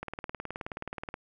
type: click train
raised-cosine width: 0.5 ms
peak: -21 dBFS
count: 22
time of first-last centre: 0.03-1.141 s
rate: 18.9 Hz
effects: none